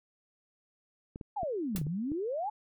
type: clicks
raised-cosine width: 3 ms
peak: -28 dBFS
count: 8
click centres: 1.159 / 1.212 / 1.432 / 1.751 / 1.782 / 1.815 / 1.868 / 2.118 s
type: exponential two-way sweep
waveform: sine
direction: down then up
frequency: 880 to 139.2 to 880 Hz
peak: -31 dBFS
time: 1.36-2.5 s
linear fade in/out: 10 ms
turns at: 1.84 s
type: noise with exponential decay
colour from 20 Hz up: white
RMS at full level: -35 dBFS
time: 1.76-1.84 s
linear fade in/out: 0 ms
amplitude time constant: 16 ms
effects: none